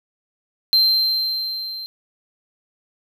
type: tone with level ramp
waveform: triangle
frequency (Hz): 4133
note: C8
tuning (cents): -22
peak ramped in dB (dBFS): -10 to -28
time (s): 0.73-1.86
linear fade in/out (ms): 0
effects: none